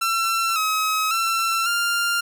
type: tone with pitch steps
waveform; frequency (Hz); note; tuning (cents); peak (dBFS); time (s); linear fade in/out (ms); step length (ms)
sawtooth; 1348 / 1275 / 1346 / 1396; E6 / D#6 / E6 / F6; +38 / +42 / +36 / -1; -16; 0.01-2.21; 10; 550
effects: none